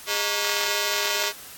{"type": "ring-modulated tone", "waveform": "5% pulse", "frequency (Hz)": 514, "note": "C5", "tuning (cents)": -31, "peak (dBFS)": -8, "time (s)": [0.06, 1.33], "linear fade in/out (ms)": 50, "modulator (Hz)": 103, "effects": ["white hiss -42 dBFS RMS until 1.57 s", "AAC 64 kbps"]}